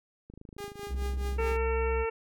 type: click train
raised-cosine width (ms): 3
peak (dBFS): -34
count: 34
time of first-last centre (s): 0.3-1.555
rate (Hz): 26.3
type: tone with tremolo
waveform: sawtooth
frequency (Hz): 406.5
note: G#4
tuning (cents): -37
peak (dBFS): -32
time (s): 0.58-1.57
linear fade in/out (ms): 5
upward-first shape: triangle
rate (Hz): 4.7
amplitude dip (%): 90
type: tone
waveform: triangle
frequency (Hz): 64.8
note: C2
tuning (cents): -16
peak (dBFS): -27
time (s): 0.88-2.06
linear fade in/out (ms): 50
type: harmonic tone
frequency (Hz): 451.9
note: A4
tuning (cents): +46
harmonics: 1 / 2 / 3 / 4 / 5 / 6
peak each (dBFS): -29 / -37 / -39 / -44 / -41 / -42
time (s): 1.38-2.1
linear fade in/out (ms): 10
effects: none